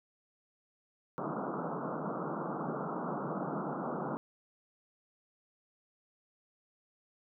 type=band-pass noise; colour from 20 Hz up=pink; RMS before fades=-37 dBFS; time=1.18-4.17 s; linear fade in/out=0 ms; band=140 to 1400 Hz; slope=96 dB/octave; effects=none